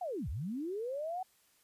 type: linear two-way sweep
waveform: sine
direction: down then up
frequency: 762 to 55.7 to 762 Hz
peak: -35 dBFS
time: 0.01-1.23 s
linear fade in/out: 5 ms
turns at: 0.29 s
effects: white hiss -69 dBFS RMS until 1.63 s + resampled to 32000 Hz